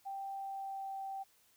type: tone with pitch glide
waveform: sine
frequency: 784 to 778.1 Hz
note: G5 to G5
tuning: 0 to -13 cents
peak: -39 dBFS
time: 0.05-1.24 s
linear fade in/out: 20 ms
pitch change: -13 cents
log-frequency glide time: 0.3-0.96 s
effects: white hiss -69 dBFS RMS until 1.56 s